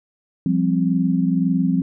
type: chord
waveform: sine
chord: F suspended second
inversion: none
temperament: just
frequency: 174.61 / 196.44 / 261.9 Hz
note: F3 / G3 / C4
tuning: 0 / +4 / +2 cents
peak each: -19 / -22 / -20 dBFS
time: 0.46-1.82 s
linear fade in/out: 2 ms
effects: none